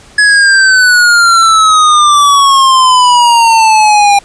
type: exponential sweep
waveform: square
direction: down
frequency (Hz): 1694 to 801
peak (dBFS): -4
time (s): 0.18-4.19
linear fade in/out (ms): 5
effects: pink hiss -38 dBFS RMS until 4.24 s + resampled to 22050 Hz